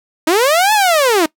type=linear two-way sweep; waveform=sawtooth; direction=up then down; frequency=299.4 to 880 to 299.4 Hz; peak=-6 dBFS; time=0.27-1.26 s; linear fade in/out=5 ms; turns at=0.73 s; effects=noise-tail reverb RT60 0.1 s tail -21 dB re dry